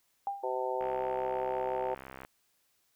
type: tone with exponential decay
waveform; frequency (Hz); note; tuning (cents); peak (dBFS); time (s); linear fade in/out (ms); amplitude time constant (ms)
sine; 798; G5; +31; -28; 0.27-0.59; 1; 69
type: harmonic tone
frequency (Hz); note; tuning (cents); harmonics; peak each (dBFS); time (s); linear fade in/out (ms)
127.9; C3; -39; 3 / 4 / 5 / 6 / 7; -37 / -35 / -39 / -39 / -36; 0.43-1.95; 10
type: click train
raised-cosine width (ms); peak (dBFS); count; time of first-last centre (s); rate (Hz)
0.5; -29; 96; 0.81-2.249; 66
effects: white hiss -73 dBFS RMS until 2.95 s